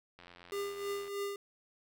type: click train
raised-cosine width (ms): 0.3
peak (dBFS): -37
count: 79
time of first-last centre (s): 0.19-1.079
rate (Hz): 87.7
type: tone with tremolo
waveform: square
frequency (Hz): 401.9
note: G4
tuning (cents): +43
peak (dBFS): -34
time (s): 0.52-1.36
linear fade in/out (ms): 2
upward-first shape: triangle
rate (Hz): 3.2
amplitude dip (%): 65
effects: none